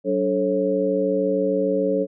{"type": "tone cluster", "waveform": "sine", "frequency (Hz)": [189.3, 289.4, 436.3, 543], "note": ["F#3", "D4", "A4", "C#5"], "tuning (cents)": [40, -25, -15, -36], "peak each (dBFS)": [-27, -25, -23, -22], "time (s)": [0.04, 2.07], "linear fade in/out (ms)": 50, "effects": []}